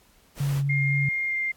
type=noise; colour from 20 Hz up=pink; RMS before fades=-39 dBFS; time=0.35-0.63 s; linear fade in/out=50 ms
type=tone with vibrato; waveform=sine; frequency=140.3 Hz; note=C#3; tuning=21 cents sharp; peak=-22 dBFS; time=0.4-1.09 s; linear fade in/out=5 ms; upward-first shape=square; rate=3.9 Hz; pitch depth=10 cents each way
type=tone with pitch glide; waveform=sine; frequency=2122 to 2105 Hz; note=C7 to C7; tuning=+24 to +10 cents; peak=-24 dBFS; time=0.69-1.52 s; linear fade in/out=10 ms; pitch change=-14 cents; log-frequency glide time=1.27-1.34 s
effects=pink hiss -59 dBFS RMS until 1.56 s + AAC 64 kbps